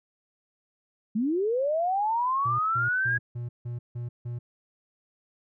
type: linear sweep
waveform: sine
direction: up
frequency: 200.9 to 1661.2 Hz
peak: -23 dBFS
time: 1.15-3.18 s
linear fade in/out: 10 ms
type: tone bursts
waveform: triangle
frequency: 120 Hz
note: B2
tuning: 49 cents flat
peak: -29 dBFS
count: 7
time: 2.45-4.39 s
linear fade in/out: 10 ms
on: 140 ms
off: 160 ms
effects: none